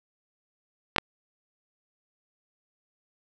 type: clicks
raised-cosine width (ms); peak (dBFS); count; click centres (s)
0.3; -3; 2; 0.962 / 0.983
effects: none